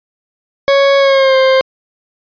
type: tone with pitch glide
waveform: 40% pulse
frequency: 554.4 to 526.6 Hz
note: C#5 to C5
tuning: 0 to +11 cents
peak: -6 dBFS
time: 0.68-1.61 s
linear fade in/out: 0 ms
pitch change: -89 cents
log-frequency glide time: 0.98-1.36 s
effects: resampled to 11025 Hz